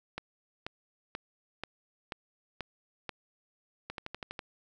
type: two click trains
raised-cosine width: 0.3 ms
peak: -20 / -22 dBFS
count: 7 / 7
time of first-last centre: 0.18-3.093 / 3.9-4.392 s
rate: 2.06 / 12.2 Hz
effects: none